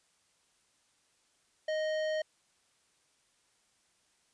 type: tone with hard clipping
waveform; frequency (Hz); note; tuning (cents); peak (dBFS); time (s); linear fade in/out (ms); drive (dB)
triangle; 622.3; D#5; 0; -32; 1.68-2.22; 5; 17
effects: white hiss -71 dBFS RMS until 4.33 s + resampled to 22050 Hz